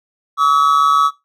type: tone pair together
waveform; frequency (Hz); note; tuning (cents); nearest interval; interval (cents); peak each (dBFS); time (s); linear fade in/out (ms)
triangle; 1138.5 / 1285; C#6 / E6; +46 / -45; major second; 209; -11; 0.37-1.11; 50
effects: noise-tail reverb RT60 0.2 s tail -17 dB re dry